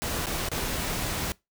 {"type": "noise with dropouts", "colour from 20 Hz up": "pink", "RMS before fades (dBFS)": -30, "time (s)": [0.02, 1.32], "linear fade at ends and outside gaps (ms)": 0, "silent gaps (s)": [[0.259, 0.268], [0.487, 0.516]], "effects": ["noise-tail reverb RT60 0.2 s tail -22 dB re dry"]}